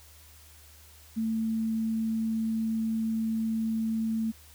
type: tone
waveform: sine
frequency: 222.9 Hz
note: A3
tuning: 23 cents sharp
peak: -26 dBFS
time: 1.16-4.32 s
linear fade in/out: 20 ms
effects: added 76 Hz sine -54 dBFS peak until 4.54 s + white hiss -55 dBFS RMS until 4.54 s

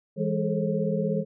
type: tone cluster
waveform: sine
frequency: 164.4 / 204.8 / 422.5 / 439.2 / 537 Hz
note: E3 / G#3 / G#4 / A4 / C5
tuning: -4 / -24 / +30 / -3 / +45 cents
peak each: -28 / -28 / -33 / -33 / -30 dBFS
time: 0.16-1.25 s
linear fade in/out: 50 ms
effects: none

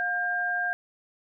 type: tone pair together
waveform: sine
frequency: 713.2 / 1601 Hz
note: F5 / G6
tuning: +36 / +36 cents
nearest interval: octave + major second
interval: 1400 cents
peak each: -31 / -26 dBFS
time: 0-0.73 s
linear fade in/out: 0 ms
effects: none

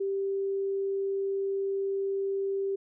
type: tone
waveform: sine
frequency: 392 Hz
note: G4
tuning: in tune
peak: -27 dBFS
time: 0-2.76 s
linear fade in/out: 10 ms
effects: none

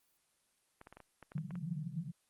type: clicks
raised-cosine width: 0.5 ms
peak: -36 dBFS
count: 10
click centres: 0.814 / 0.871 / 0.926 / 0.97 / 1.003 / 1.227 / 1.319 / 1.38 / 1.508 / 1.555 s
type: band-pass noise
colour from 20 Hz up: white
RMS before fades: -41 dBFS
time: 1.35-2.12 s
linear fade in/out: 5 ms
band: 140 to 180 Hz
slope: 96 dB/octave
effects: white hiss -75 dBFS RMS until 2.29 s + Opus 24 kbps

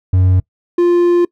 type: tone pair in turn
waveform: triangle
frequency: 92.5 / 349.2 Hz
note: F#2 / F4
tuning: 0 / 0 cents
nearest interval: octave + major seventh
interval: 2300 cents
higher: second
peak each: -6 dBFS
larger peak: neither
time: 0.13-0.4 / 0.78-1.25 s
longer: second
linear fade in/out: 5 ms
effects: noise-tail reverb RT60 0.1 s tail -23 dB re dry

